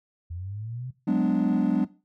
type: linear sweep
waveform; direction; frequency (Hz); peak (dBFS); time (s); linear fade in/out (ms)
sine; up; 82.41 to 131.2; -32; 0.3-0.91; 10
type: chord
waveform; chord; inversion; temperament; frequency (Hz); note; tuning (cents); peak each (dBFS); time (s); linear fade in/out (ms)
triangle; G# half-diminished seventh; third; equal with one note detuned; 185 / 207.7 / 249.1 / 293.7; F#3 / G#3 / B3 / D4; 0 / 0 / +15 / 0; -23; 1.07-1.85; 10
effects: noise-tail reverb RT60 0.3 s tail -17 dB re dry + tanh soft clip ceiling -13 dBFS